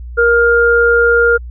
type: tone pair together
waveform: sine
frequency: 470 / 1408.4 Hz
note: A#4 / F6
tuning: +14 / +14 cents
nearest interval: octave + perfect fifth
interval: 1900 cents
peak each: -10 dBFS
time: 0.17-1.38 s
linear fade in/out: 20 ms
effects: added 60 Hz sine -25 dBFS peak until 1.5 s